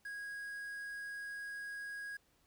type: tone with quantisation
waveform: triangle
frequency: 1648 Hz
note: G#6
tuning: 14 cents flat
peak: -40 dBFS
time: 0.05-2.17 s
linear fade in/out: 5 ms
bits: 10
effects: pink hiss -73 dBFS RMS until 2.46 s